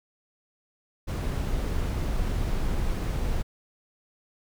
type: noise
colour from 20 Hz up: brown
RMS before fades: -27 dBFS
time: 1.07-3.43 s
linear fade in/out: 20 ms
effects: none